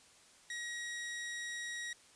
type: tone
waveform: sawtooth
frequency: 1899 Hz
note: A#6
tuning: 32 cents sharp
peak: -36 dBFS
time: 0.5-1.93 s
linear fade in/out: 2 ms
effects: white hiss -62 dBFS RMS until 2.15 s + resampled to 22050 Hz